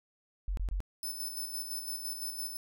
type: tone bursts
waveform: sine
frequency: 46.25 Hz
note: F#1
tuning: in tune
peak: -30 dBFS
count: 3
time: 0.48-0.804 s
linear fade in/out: 0 ms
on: 92 ms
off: 24 ms
type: tone with tremolo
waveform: 5% pulse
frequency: 5270 Hz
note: E8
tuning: 1 cent flat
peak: -29 dBFS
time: 1.03-2.57 s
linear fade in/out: 2 ms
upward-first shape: square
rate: 5.9 Hz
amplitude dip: 45%
effects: none